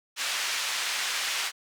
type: band-pass noise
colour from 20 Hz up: pink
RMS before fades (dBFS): -30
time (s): 0.16-1.52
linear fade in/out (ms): 50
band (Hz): 1600 to 6900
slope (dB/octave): 12
effects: none